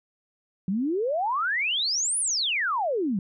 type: exponential two-way sweep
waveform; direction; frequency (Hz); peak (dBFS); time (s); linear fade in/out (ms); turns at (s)
sine; up then down; 178.5 to 10350 to 178.5; -23; 0.68-3.19; 2; 2.19
effects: none